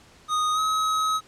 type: tone with pitch glide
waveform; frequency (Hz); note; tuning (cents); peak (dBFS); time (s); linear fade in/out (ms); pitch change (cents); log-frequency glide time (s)
square; 1241 to 1275.2; D#6 to D#6; -5 to +42; -22; 0.28-1.21; 50; +47; 0.54-0.59
effects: pink hiss -53 dBFS RMS until 1.27 s + low-pass 8000 Hz 12 dB/octave